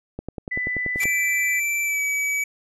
click train, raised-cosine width 2 ms, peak -17 dBFS, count 10, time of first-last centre 0.19-1.055 s, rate 10.4 Hz
sine tone, 1993 Hz, B6, 15 cents sharp, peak -23 dBFS, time 0.51-1.6 s, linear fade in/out 10 ms
white noise with exponential growth, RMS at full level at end -26 dBFS, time 0.94-1.04 s, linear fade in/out 1 ms, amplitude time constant 20 ms
square tone with pitch glide, 2335 to 2284 Hz, D7 to D7, -11 to -49 cents, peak -22 dBFS, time 1-2.44 s, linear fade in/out 5 ms, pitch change -38 cents, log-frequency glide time 1.83-2.01 s
effects resampled to 32000 Hz

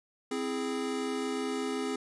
square chord, C augmented, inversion none, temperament equal, 261.6 / 329.6 / 415.3 Hz, C4 / E4 / G#4, 0 / 0 / 0 cents, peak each -35 / -40 / -35 dBFS, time 0.31-1.96 s, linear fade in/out 5 ms, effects resampled to 24000 Hz

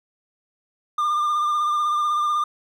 triangle tone with vibrato, 1200 Hz, D6, 37 cents sharp, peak -17 dBFS, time 0.98-2.44 s, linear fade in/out 5 ms, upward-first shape sine, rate 16 Hz, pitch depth 26 cents each way, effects none

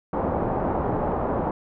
white low-pass noise, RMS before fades -25 dBFS, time 0.13-1.51 s, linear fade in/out 2 ms, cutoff 870 Hz, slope 24 dB/octave, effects none

